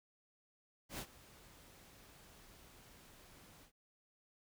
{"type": "noise with ADSR envelope", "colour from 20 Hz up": "pink", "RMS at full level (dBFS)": -42, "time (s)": [0.89, 3.72], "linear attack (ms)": 100, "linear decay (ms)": 66, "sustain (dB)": -19, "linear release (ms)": 94, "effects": []}